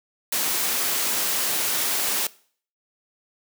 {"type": "high-pass noise", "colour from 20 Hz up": "white", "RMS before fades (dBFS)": -24, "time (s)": [0.32, 2.27], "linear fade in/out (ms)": 5, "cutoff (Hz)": 210, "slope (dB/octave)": 12, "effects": ["noise-tail reverb RT60 0.5 s tail -21 dB re dry"]}